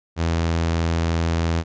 sawtooth tone, 83 Hz, E2, 12 cents sharp, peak -15 dBFS, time 0.16-1.64 s, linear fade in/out 50 ms, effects resampled to 16000 Hz

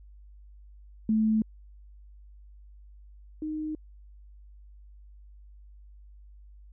sine tone pair in turn, 218.4 / 308.9 Hz, A3 / D#4, -13 / -12 cents, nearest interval tritone, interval 601 cents, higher second, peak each -21 / -30 dBFS, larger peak first, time 1.09-1.42 / 3.42-3.75 s, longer neither, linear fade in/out 2 ms, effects added 50 Hz sine -48 dBFS peak until 6.72 s

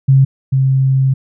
sine tone pair in turn, 134.8 / 133.41 Hz, C#3 / C3, -48 / +34 cents, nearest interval unison, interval 18 cents, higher first, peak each -5 / -9 dBFS, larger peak first, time 0.08-0.25 / 0.52-1.14 s, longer second, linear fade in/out 10 ms, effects none

